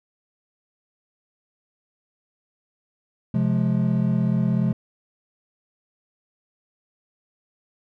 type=chord; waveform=triangle; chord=F minor; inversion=second; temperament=equal with one note detuned; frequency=130.81 / 174.61 / 211.2 Hz; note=C3 / F3 / Ab3; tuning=0 / 0 / +29 cents; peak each=-21 dBFS; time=3.34-4.73 s; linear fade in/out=5 ms; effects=none